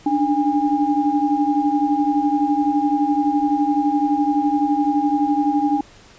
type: tone cluster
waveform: sine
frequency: 288.5 / 300.3 / 813 Hz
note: D4 / D4 / G#5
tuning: -31 / +39 / -37 cents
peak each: -20 dBFS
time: 0.06-5.81 s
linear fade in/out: 5 ms
effects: pink hiss -47 dBFS RMS until 6.18 s + resampled to 16000 Hz